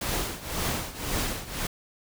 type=noise with tremolo; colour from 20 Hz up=pink; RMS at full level=-27 dBFS; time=0.01-1.67 s; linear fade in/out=5 ms; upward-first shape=triangle; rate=1.9 Hz; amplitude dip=85%; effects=none